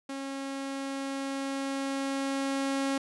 sawtooth tone with level ramp, 272.9 Hz, C#4, 27 cents flat, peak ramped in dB -31 to -23 dBFS, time 0.09-2.98 s, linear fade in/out 5 ms, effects resampled to 24000 Hz

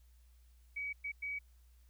sine tone bursts at uneven times, 2270 Hz, C#7, 41 cents sharp, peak -37 dBFS, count 3, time 0.76-0.93 / 1.04-1.12 / 1.22-1.39 s, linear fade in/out 10 ms, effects added 60 Hz sine -60 dBFS peak until 1.89 s + white hiss -75 dBFS RMS until 1.89 s

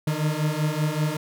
40% pulse beating tone pair, 150 / 155.2 Hz, D3 / D#3, +37 / -4 cents, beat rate 5.2 Hz, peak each -25 / -24 dBFS, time 0.07-1.17 s, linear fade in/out 5 ms, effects none

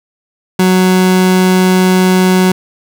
30% pulse tone, 185 Hz, F#3, in tune, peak -4 dBFS, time 0.59-2.52 s, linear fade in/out 5 ms, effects none

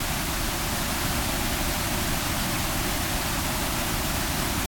pink band-stop noise, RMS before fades -27 dBFS, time 0-4.66 s, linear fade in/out 5 ms, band 380 to 560 Hz, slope 96 dB/octave, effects AAC 64 kbps

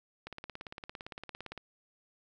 click train, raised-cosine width 0.3 ms, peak -26 dBFS, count 24, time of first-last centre 0.27-1.577 s, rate 17.6 Hz, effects none

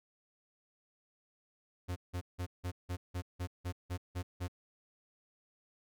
45% pulse tone bursts, 89.4 Hz, F2, 41 cents sharp, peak -35 dBFS, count 11, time 1.88-4.482 s, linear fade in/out 20 ms, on 82 ms, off 170 ms, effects none

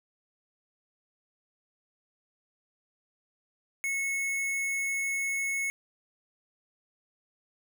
square tone, 2193 Hz, C#7, 19 cents flat, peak -29 dBFS, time 3.84-5.7 s, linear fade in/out 0 ms, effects none

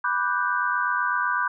sine chord, G major seventh, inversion first, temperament equal, 987.8 / 1174.7 / 1480 / 1568 Hz, B5 / D6 / F#6 / G6, 0 / 0 / 0 / 0 cents, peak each -27 dBFS, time 0.04-1.48 s, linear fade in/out 5 ms, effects none

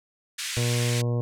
pink band-pass noise, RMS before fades -32 dBFS, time 0.38-1.02 s, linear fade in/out 10 ms, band 1800 to 10000 Hz, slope 24 dB/octave
harmonic tone, 120 Hz, B2, 49 cents flat, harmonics 1 / 2 / 3 / 4 / 5 / 6 / 7 / 8 / 9, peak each -23 / -34 / -36 / -33 / -39 / -47 / -50 / -49 / -47 dBFS, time 0.57-1.21 s, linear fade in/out 0 ms
effects none

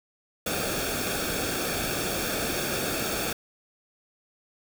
pink noise with comb filter, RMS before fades -29 dBFS, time 0.46-3.33 s, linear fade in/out 5 ms, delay 1 ms, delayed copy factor -0.7, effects none

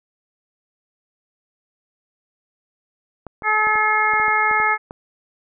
clicks, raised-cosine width 1 ms, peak -19 dBFS, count 10, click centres 3.267 / 3.422 / 3.67 / 3.756 / 4.136 / 4.199 / 4.282 / 4.512 / 4.601 / 4.909 s
harmonic tone, 429 Hz, A4, 44 cents flat, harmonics 1 / 2 / 3 / 4 / 5, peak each -31 / -21 / -20 / -22 / -20 dBFS, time 3.43-4.78 s, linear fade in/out 50 ms
effects none

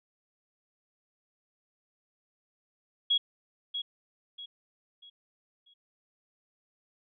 sine tone with echo, 3322 Hz, G#7, in tune, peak -22 dBFS, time 3.1-3.18 s, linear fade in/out 10 ms, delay 640 ms, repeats 4, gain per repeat -9 dB, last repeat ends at 5.74 s, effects none

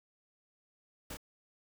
pink noise with echo, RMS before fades -43 dBFS, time 1.1-1.14 s, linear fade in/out 5 ms, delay 31 ms, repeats 1, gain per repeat -2 dB, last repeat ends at 1.171 s, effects none

